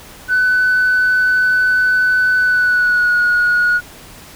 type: tone with pitch glide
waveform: sine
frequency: 1502 to 1450.8 Hz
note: F#6 to F#6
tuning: +26 to -34 cents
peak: -9 dBFS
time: 0.28-3.81 s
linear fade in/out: 50 ms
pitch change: -60 cents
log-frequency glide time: 2.38-3.19 s
effects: tanh soft clip ceiling -8 dBFS + pink hiss -38 dBFS RMS until 4.35 s